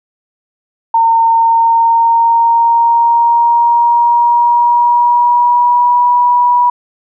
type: tone with pitch glide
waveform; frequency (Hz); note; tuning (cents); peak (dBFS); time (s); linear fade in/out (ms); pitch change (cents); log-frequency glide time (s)
sine; 913 to 972.9; A#5 to B5; -36 to -26; -6; 0.94-6.7; 5; +110; 1.3-6.06
effects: none